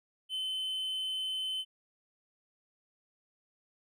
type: tone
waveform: triangle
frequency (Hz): 3056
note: G7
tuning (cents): -45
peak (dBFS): -31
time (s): 0.29-1.65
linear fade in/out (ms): 50
effects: none